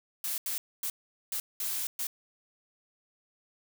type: noise bursts at uneven times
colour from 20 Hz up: blue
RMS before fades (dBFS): -33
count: 6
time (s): 0.24-0.38 / 0.46-0.58 / 0.83-0.9 / 1.32-1.4 / 1.6-1.87 / 1.99-2.07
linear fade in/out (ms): 2
effects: none